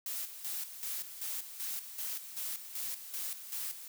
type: noise with tremolo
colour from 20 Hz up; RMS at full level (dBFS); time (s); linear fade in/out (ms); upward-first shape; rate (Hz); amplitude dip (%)
blue; -38; 0.06-3.88; 2; square; 2.6; 65
effects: none